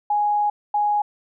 sine tone bursts at uneven times, 830.6 Hz, G#5, in tune, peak -17 dBFS, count 2, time 0.1-0.5 / 0.74-1.02 s, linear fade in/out 5 ms, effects none

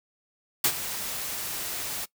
white noise with ADSR envelope, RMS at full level -20 dBFS, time 0.64-2.06 s, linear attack 5 ms, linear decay 71 ms, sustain -13 dB, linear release 22 ms, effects noise-tail reverb RT60 0.1 s tail -20 dB re dry

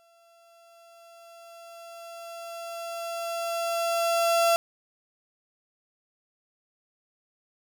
35% pulse tone with exponential growth, 676 Hz, E5, 43 cents sharp, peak -17 dBFS, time 0-4.56 s, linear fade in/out 0 ms, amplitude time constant 990 ms, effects none

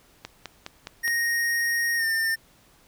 click train, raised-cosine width 0.2 ms, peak -17 dBFS, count 5, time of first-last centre 0.25-1.078 s, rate 4.83 Hz
square tone with pitch glide, 1864.7 to 1803.3 Hz, A#6 to A6, 0 to +42 cents, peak -23 dBFS, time 1.03-2.36 s, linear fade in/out 20 ms, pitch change -58 cents, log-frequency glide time 1.97-2.05 s
effects pink hiss -58 dBFS RMS until 2.87 s

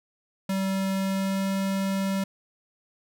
square tone with pitch glide, 192.7 to 194.04 Hz, G3 to G3, -29 to -17 cents, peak -25 dBFS, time 0.49-2.24 s, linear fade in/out 5 ms, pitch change +12 cents, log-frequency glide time 0.98-1.49 s, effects none

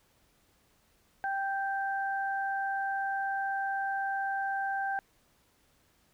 sine tone pair together, 784 / 1568 Hz, G5 / G6, 0 / 0 cents, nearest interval octave, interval 1200 cents, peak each -31 / -34 dBFS, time 1.24-4.99 s, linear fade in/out 0 ms, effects pink hiss -68 dBFS RMS until 6.13 s

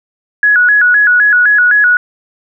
sine tone with vibrato, 1568 Hz, G6, in tune, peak -5 dBFS, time 0.43-1.97 s, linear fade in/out 2 ms, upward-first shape square, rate 3.9 Hz, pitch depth 120 cents each way, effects none

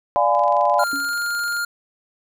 sine chord, D diminished seventh, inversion none, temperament equal with one note detuned, 587.3 / 698.5 / 830.6 / 1009.7 Hz, D5 / F5 / Ab5 / Cb6, 0 / 0 / 0 / +38 cents, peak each -20 dBFS, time 0.16-0.84 s, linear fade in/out 0 ms
click train, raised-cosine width 0.2 ms, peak -25 dBFS, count 29, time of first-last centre 0.35-1.567 s, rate 23 Hz
square tone with pitch glide, 1396.9 to 1407.4 Hz, F6 to F6, 0 to +13 cents, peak -22 dBFS, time 0.79-1.65 s, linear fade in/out 5 ms, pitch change +13 cents, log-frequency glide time 0.95-1.02 s
sine tone with exponential decay, 278.6 Hz, C#4, 9 cents sharp, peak -25 dBFS, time 0.93-1.21 s, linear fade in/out 1 ms, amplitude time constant 59 ms
effects none

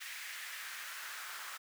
pink noise with high-pass filter sweep, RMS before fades -45 dBFS, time 0-1.58 s, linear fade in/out 20 ms, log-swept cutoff 2000 to 1300 Hz, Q 2.5, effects none

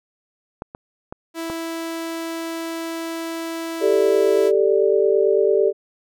clicks, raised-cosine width 1 ms, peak -15 / -20 / -18 / -15 dBFS, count 4, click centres 0.621 / 0.749 / 1.125 / 1.5 s
sawtooth tone, 329.6 Hz, E4, in tune, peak -22 dBFS, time 1.34-4.52 s, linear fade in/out 50 ms
sine chord, G suspended second, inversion none, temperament just, 392 / 441 / 588 Hz, G4 / A4 / D5, 0 / +4 / +2 cents, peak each -17 / -18 / -21 dBFS, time 3.8-5.73 s, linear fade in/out 50 ms
effects none

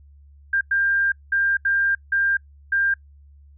sine tone bursts at uneven times, 1595 Hz, G6, 30 cents sharp, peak -17 dBFS, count 6, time 0.53-0.61 / 0.71-1.12 / 1.32-1.57 / 1.65-1.95 / 2.12-2.37 / 2.72-2.94 s, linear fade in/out 5 ms, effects noise-tail reverb RT60 0.1 s tail -24 dB re dry + added 71 Hz sine -46 dBFS peak until 3.57 s

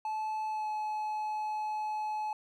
triangle tone with pitch glide, 866 to 855.1 Hz, A5 to A5, -28 to -50 cents, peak -30 dBFS, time 0.05-2.33 s, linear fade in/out 2 ms, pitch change -22 cents, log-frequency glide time 0.49-0.68 s, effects none

